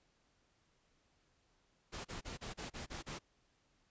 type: noise bursts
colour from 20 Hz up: pink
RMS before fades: -45 dBFS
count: 8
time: 1.92-3.191 s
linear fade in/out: 20 ms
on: 130 ms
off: 33 ms
effects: pink hiss -75 dBFS RMS until 3.9 s + resampled to 16000 Hz